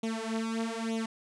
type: tone with flanger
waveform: sawtooth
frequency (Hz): 225.2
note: A3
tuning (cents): +40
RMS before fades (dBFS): -33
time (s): 0.03-1.06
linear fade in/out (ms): 5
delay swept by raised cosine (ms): 0.3 to 5.3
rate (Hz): 1.1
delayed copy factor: +0.9
effects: resampled to 22050 Hz